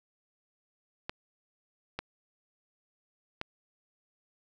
clicks, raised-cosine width 0.3 ms, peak -18 dBFS, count 3, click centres 1.095 / 1.99 / 3.414 s, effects none

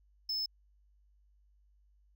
triangle tone, 5230 Hz, E8, 15 cents flat, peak -31 dBFS, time 0.29-0.46 s, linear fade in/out 5 ms, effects added 50 Hz sine -64 dBFS peak until 2.15 s

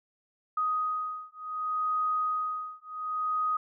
sine beating tone pair, 1250 / 1250.67 Hz, D#6 / D#6, +8 / +9 cents, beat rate 0.67 Hz, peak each -31 dBFS, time 0.57-3.57 s, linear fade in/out 5 ms, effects none

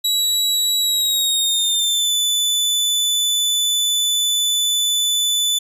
sawtooth tone with pitch glide, 3899 to 3494 Hz, B7 to A7, -23 to -13 cents, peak -13 dBFS, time 0.04-5.59 s, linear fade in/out 10 ms, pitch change -190 cents, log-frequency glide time 0.8-2.14 s, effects resampled to 32000 Hz

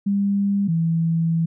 sine tone pair in turn, 200 / 164.79 Hz, G3 / E3, +35 / 0 cents, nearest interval minor third, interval 335 cents, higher first, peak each -17 dBFS, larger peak neither, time 0.06-0.68 / 0.68-1.46 s, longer second, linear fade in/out 10 ms, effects none

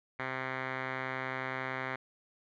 5% pulse tone with low-pass filter, 130.81 Hz, C3, in tune, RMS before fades -37 dBFS, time 0.19-1.96 s, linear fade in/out 5 ms, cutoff 2200 Hz, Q 4.9, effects none

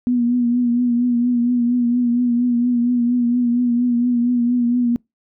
sine tone with vibrato, 242 Hz, B3, 35 cents flat, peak -14 dBFS, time 0.07-4.96 s, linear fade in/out 0 ms, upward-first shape triangle, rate 4.3 Hz, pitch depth 48 cents each way, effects noise-tail reverb RT60 0.2 s tail -26 dB re dry

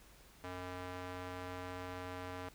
square tone with band-pass filter, 90.7 Hz, F#2, 34 cents flat, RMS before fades -45 dBFS, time 0.44-2.49 s, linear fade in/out 0 ms, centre 1100 Hz, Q 0.6, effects added 50 Hz sine -66 dBFS peak until 2.54 s + pink hiss -62 dBFS RMS until 2.54 s

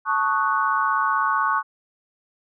sine chord, D# half-diminished seventh, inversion second, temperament equal, 880 / 1108.7 / 1244.5 / 1480 Hz, A5 / C#6 / D#6 / F#6, 0 / 0 / 0 / 0 cents, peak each -26 / -21 / -27 / -25 dBFS, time 0.05-1.63 s, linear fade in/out 50 ms, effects none

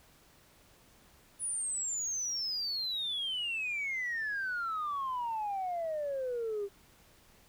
sine exponential sweep, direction down, 9990 to 392.2 Hz, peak -31 dBFS, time 1.39-6.69 s, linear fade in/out 50 ms, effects tanh soft clip ceiling -29 dBFS + pink hiss -62 dBFS RMS until 7.48 s

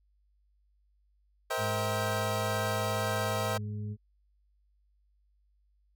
25% pulse chord, C dominant seventh, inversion third, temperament equal with one note detuned, 466.2 / 523.3 / 643.1 / 784 Hz, Bb4 / C5 / E5 / G5, 0 / 0 / -43 / 0 cents, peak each -34 / -32 / -30 / -34 dBFS, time 1.5-3.58 s, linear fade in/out 10 ms
harmonic tone, 104.7 Hz, G#2, 15 cents sharp, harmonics 1 / 2 / 4, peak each -34 / -41 / -51 dBFS, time 1.57-3.97 s, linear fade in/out 50 ms
effects added 50 Hz sine -66 dBFS peak until 5.95 s

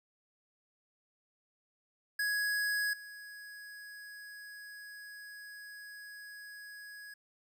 square tone with level steps, 1668 Hz, G#6, 7 cents sharp, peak -31 / -47 dBFS, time 2.19-7.14 s, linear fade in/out 5 ms, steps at 2.93 s, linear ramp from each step 5 ms, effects 12-bit

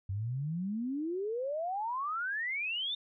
sine exponential sweep, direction up, 92.9 to 3664 Hz, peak -32 dBFS, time 0.09-2.95 s, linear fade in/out 5 ms, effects none

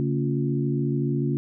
harmonic tone with a mistuned harmonic, 70.5 Hz, C#2, 30 cents sharp, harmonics 2 / 3 / 4 / 5, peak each -24 / -29 / -29 / -30 dBFS, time 0-1.37 s, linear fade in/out 0 ms, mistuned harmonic 3, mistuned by +130 cents, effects none

